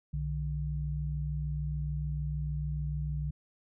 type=tone pair together; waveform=sine; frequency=62.78 / 149.5 Hz; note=B1 / D3; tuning=+29 / +31 cents; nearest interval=octave + minor third; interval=1502 cents; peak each=-34 / -33 dBFS; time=0.13-3.31 s; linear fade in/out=10 ms; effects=none